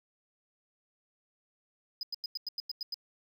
triangle tone bursts, 5000 Hz, D#8, 8 cents sharp, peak -32 dBFS, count 9, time 2.01-2.943 s, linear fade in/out 2 ms, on 21 ms, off 93 ms, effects none

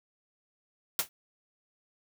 white noise with exponential decay, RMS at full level -23 dBFS, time 0.99-1.09 s, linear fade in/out 1 ms, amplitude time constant 20 ms, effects none

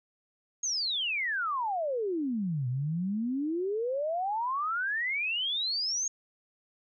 sine exponential two-way sweep, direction down then up, 6645 to 120.8 to 6645 Hz, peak -28 dBFS, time 0.63-6.08 s, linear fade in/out 5 ms, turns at 2.68 s, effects none

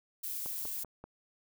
violet noise, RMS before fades -38 dBFS, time 0.23-0.84 s, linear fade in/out 10 ms
click train, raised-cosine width 1 ms, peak -31 dBFS, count 4, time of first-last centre 0.46-1.04 s, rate 5.17 Hz
effects none

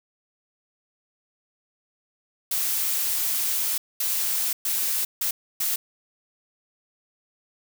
blue noise bursts at uneven times, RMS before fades -25 dBFS, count 5, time 2.51-3.78 / 4-4.53 / 4.65-5.05 / 5.21-5.31 / 5.6-5.76 s, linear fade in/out 5 ms, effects none

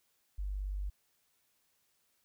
sine tone, 49 Hz, G1, in tune, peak -34 dBFS, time 0.38-0.9 s, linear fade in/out 10 ms, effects white hiss -75 dBFS RMS until 2.24 s

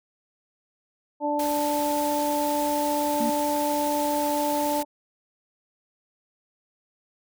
harmonic tone, 293.7 Hz, D4, in tune, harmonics 1 / 2 / 3, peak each -28 / -27 / -26 dBFS, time 1.2-4.85 s, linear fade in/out 50 ms
white noise, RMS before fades -35 dBFS, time 1.39-4.83 s, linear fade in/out 5 ms
sine tone, 233 Hz, A#3, 1 cent flat, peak -25 dBFS, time 3.2-3.3 s, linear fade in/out 5 ms
effects none

